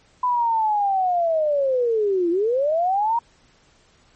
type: linear two-way sweep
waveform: sine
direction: down then up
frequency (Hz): 1005 to 331.8 to 953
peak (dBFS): -17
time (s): 0.23-3.19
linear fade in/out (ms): 5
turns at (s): 2.3
effects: pink hiss -57 dBFS RMS until 4.15 s + MP3 32 kbps